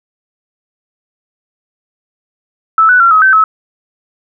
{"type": "tone with pitch steps", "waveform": "sine", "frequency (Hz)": [1312, 1485, 1368, 1274, 1541, 1293], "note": ["E6", "F#6", "F6", "D#6", "G6", "E6"], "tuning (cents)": [-9, 6, -36, 41, -30, -34], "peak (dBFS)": -4, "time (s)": [2.78, 3.44], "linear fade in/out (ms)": 2, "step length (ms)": 110, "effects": []}